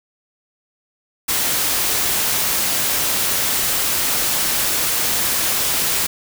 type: noise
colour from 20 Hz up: white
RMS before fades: -19 dBFS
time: 1.28-6.07 s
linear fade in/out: 10 ms
effects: none